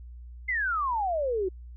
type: exponential sweep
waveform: sine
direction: down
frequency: 2113 to 358.9 Hz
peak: -25 dBFS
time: 0.48-1.49 s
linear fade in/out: 10 ms
effects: added 60 Hz sine -41 dBFS peak until 1.76 s